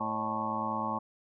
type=harmonic tone with a mistuned harmonic; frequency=109.6 Hz; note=A2; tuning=6 cents flat; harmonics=1 / 2 / 3 / 5 / 6 / 7 / 8 / 9 / 10; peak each=-46 / -37 / -45 / -42 / -43 / -42 / -35 / -40 / -35 dBFS; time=0-0.99 s; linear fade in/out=10 ms; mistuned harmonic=6; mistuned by=-92 cents; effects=none